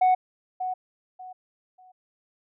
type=tone with echo; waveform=sine; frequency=740 Hz; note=F#5; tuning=in tune; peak=-14 dBFS; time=0.01-0.15 s; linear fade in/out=10 ms; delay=590 ms; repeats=3; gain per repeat=-12 dB; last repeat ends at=1.92 s; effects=tanh soft clip ceiling -15 dBFS